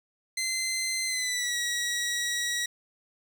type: tone with pitch glide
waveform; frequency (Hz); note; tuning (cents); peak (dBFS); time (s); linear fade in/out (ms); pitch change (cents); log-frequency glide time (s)
15% pulse; 2066 to 1916.5; C7 to A#6; -22 to +47; -21; 0.37-2.66; 5; -131; 1.06-1.57
effects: none